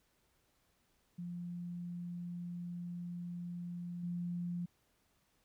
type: tone with level steps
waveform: sine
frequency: 174.61 Hz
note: F3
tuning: in tune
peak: -40 / -36 dBFS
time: 1.18-4.66 s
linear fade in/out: 10 ms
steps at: 4.03 s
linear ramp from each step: 5 ms
effects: pink hiss -75 dBFS RMS until 5.44 s